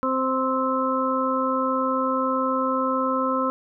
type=harmonic tone; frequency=261.6 Hz; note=C4; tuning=in tune; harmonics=1 / 2 / 4 / 5; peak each=-26 / -26 / -26 / -26 dBFS; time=0.03-3.5 s; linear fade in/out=0 ms; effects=none